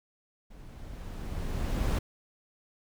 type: noise with level ramp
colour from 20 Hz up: brown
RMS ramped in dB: -49 to -25 dBFS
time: 0.5-1.99 s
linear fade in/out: 10 ms
effects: none